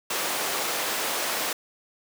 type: high-pass noise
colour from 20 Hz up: pink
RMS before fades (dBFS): -28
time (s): 0.1-1.53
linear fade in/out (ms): 5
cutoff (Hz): 470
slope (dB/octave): 12
effects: none